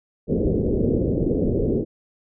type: low-pass noise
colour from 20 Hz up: white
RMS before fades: -21 dBFS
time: 0.27-1.85 s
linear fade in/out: 50 ms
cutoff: 490 Hz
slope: 48 dB/octave
effects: none